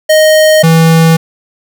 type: tone pair in turn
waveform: square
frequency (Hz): 622.3 / 163.26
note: D#5 / E3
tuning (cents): 0 / -16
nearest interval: octave + major seventh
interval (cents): 2316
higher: first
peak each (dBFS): -4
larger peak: neither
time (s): 0.09-0.63 / 0.63-1.17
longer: neither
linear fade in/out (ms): 10
effects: none